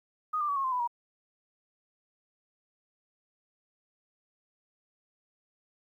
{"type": "tone with pitch steps", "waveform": "sine", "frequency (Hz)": [1243, 1188.9, 1137.2, 1087.7, 1040.4, 995.2, 951.9], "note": ["D#6", "D6", "C#6", "C#6", "C6", "B5", "A#5"], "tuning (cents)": [-2, 21, 44, -33, -10, 13, 36], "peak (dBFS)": -27, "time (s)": [0.33, 0.876], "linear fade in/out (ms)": 10, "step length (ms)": 78, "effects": ["11-bit"]}